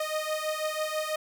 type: beating tone pair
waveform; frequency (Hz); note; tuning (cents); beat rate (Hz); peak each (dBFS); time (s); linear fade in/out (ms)
sawtooth; 616 / 622.1; D#5 / D#5; -17 / 0; 6.1; -28; 0-1.16; 5
effects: none